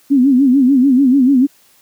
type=tone with vibrato; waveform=sine; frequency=264.4 Hz; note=C4; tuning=18 cents sharp; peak=-7 dBFS; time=0.1-1.47 s; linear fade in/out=20 ms; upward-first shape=sine; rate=6.8 Hz; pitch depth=130 cents each way; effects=white hiss -51 dBFS RMS until 1.81 s + high-pass 80 Hz 12 dB/octave